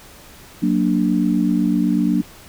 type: chord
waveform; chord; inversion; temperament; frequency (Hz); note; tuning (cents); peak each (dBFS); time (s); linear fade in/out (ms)
sine; Gb augmented; none; equal; 185 / 233.1 / 293.7; Gb3 / Bb3 / D4; 0 / 0 / 0; -19; 0.62-2.22; 10
effects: pink hiss -43 dBFS RMS until 2.48 s